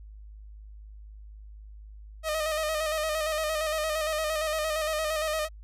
sawtooth tone with vibrato, 622.3 Hz, D#5, in tune, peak -23 dBFS, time 2.23-5.49 s, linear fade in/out 50 ms, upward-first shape square, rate 8.7 Hz, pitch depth 39 cents each way, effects added 52 Hz sine -43 dBFS peak until 5.63 s + resampled to 32000 Hz

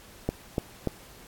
click train, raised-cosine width 2 ms, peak -12 dBFS, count 3, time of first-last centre 0.29-0.873 s, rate 3.43 Hz, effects pink hiss -51 dBFS RMS until 1.27 s + AAC 64 kbps

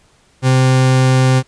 40% pulse tone, 130 Hz, C3, 11 cents flat, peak -8 dBFS, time 0.42-1.43 s, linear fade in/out 50 ms, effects pink hiss -53 dBFS RMS until 1.47 s + resampled to 22050 Hz

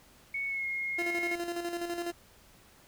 sine tone with pitch glide, 2217 to 2150 Hz, C#7 to C7, 0 to +47 cents, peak -31 dBFS, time 0.34-1.35 s, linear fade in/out 5 ms, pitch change -53 cents, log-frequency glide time 0.47-0.66 s
30% pulse tone with tremolo, 344.8 Hz, F4, 22 cents flat, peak -29 dBFS, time 0.98-2.12 s, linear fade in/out 10 ms, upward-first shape square, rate 12 Hz, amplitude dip 50%
effects pink hiss -59 dBFS RMS until 2.87 s

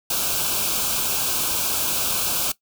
white band-stop noise, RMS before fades -23 dBFS, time 0.1-2.52 s, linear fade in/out 5 ms, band 1600 to 2300 Hz, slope 96 dB/octave, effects noise-tail reverb RT60 0.1 s tail -18 dB re dry

